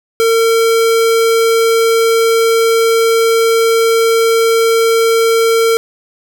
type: tone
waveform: square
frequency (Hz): 455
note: A#4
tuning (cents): -42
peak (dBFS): -9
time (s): 0.2-5.77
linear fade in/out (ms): 0
effects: none